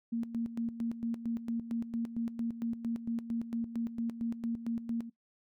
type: tone with tremolo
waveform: sine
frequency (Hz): 231.5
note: A#3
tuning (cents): -12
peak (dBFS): -30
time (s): 0.12-5.1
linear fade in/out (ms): 10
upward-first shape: square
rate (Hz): 4.4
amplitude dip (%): 70
effects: noise-tail reverb RT60 0.1 s tail -18 dB re dry